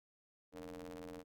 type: ring-modulated tone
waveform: sawtooth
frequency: 85.5 Hz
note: F2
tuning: 36 cents flat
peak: -40 dBFS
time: 0.52-1.24 s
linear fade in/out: 50 ms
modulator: 376 Hz
effects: none